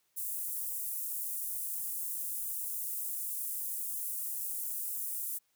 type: high-pass noise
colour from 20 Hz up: pink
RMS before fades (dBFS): -37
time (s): 0.16-5.39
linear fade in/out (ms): 20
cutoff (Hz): 10000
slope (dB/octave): 24
effects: white hiss -75 dBFS RMS until 5.55 s + high-pass 60 Hz 12 dB/octave